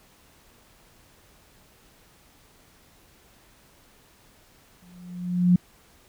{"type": "tone with exponential growth", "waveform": "sine", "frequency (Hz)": 178.3, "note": "F3", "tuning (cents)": 36, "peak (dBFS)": -12, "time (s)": [4.82, 5.56], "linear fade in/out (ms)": 5, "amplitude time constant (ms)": 160, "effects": ["pink hiss -57 dBFS RMS until 6.08 s"]}